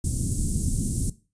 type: band-stop noise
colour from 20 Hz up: pink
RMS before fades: -25 dBFS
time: 0.04-1.1 s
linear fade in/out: 5 ms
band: 260 to 8300 Hz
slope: 24 dB/octave
effects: noise-tail reverb RT60 0.3 s tail -17 dB re dry + resampled to 22050 Hz